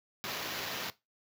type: noise with sample-and-hold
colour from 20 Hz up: violet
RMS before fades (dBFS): -38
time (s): 0.24-0.9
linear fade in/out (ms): 0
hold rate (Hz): 8820
effects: noise-tail reverb RT60 0.2 s tail -17 dB re dry + high-pass 100 Hz 12 dB/octave